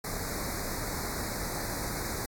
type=band-stop noise; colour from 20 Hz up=pink; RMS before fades=-35 dBFS; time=0.04-2.26 s; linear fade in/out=5 ms; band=2300 to 3900 Hz; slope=96 dB/octave; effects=AAC 64 kbps